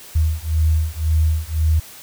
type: beating tone pair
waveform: sine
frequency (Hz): 77.9 / 79.8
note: D#2 / D#2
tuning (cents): +3 / +44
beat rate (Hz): 1.9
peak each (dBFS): -18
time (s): 0.15-1.8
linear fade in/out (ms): 10
effects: white hiss -40 dBFS RMS until 2.02 s